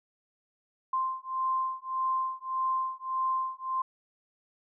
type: beating tone pair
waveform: sine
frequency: 1045 / 1046.7 Hz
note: C6 / C6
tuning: -2 / 0 cents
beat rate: 1.7 Hz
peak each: -31 dBFS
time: 0.93-3.82 s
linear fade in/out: 5 ms
effects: none